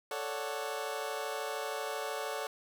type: chord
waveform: 25% pulse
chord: D major seventh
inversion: second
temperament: equal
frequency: 440 / 554.4 / 587.3 / 740 Hz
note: A4 / C#5 / D5 / F#5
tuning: 0 / 0 / 0 / 0 cents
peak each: -36 / -37 / -38 / -38 dBFS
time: 0.11-2.47 s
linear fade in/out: 2 ms
effects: none